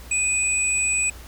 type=tone pair together; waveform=sine; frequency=2489 / 7902 Hz; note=D#7 / B8; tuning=0 / 0 cents; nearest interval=octave + minor sixth; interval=2000 cents; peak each=-22 dBFS; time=0.11-1.1 s; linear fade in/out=5 ms; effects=added 60 Hz sine -40 dBFS peak until 1.27 s + pink hiss -45 dBFS RMS until 1.27 s